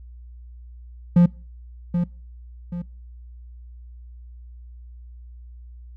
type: tone with echo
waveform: triangle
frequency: 174.61 Hz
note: F3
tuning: in tune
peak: -8 dBFS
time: 1.16-1.26 s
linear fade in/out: 5 ms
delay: 780 ms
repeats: 2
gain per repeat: -8 dB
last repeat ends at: 2.82 s
effects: noise-tail reverb RT60 0.4 s tail -25 dB re dry + added 60 Hz sine -39 dBFS peak until 5.96 s